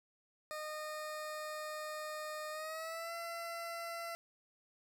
20% pulse tone with pitch glide, 613 to 676.2 Hz, D#5 to E5, -26 to +44 cents, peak -36 dBFS, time 0.51-4.15 s, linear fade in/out 0 ms, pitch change +170 cents, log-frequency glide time 2.51-3.13 s, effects none

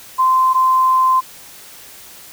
sine tone pair in turn, 1037 / 1037 Hz, C6 / C6, -16 / -16 cents, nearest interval unison, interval 0 cents, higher neither, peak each -10 dBFS, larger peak neither, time 0.18-0.54 / 0.54-1.21 s, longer second, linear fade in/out 20 ms, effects white hiss -39 dBFS RMS until 2.32 s

